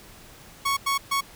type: tone bursts at uneven times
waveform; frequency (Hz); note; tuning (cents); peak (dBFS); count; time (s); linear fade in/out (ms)
sawtooth; 1108; C#6; -1; -18; 3; 0.65-0.77 / 0.86-0.98 / 1.11-1.21; 10
effects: pink hiss -48 dBFS RMS until 1.35 s